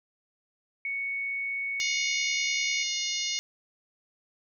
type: tone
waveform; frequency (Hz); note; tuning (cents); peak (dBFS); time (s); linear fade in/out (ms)
sine; 2221; C#7; +3; -29; 0.85-2.83; 2
type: harmonic tone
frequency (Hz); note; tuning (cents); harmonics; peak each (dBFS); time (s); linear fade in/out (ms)
717; F5; +45; 3 / 4 / 5 / 6 / 7 / 8 / 9; -36 / -36 / -36 / -36 / -36 / -36 / -36; 1.8-3.39; 0
effects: none